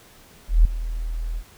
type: tone with ADSR envelope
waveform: sine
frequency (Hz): 40.46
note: E1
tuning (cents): -32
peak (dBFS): -8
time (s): 0.48-1.44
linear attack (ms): 170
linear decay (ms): 4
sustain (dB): -16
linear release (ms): 68
effects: pink hiss -50 dBFS RMS until 1.57 s